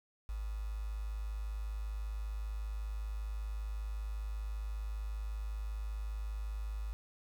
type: tone with quantisation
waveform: sine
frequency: 52.6 Hz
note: G#1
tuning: 23 cents sharp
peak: -36 dBFS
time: 0.29-6.93 s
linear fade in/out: 0 ms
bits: 9
effects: none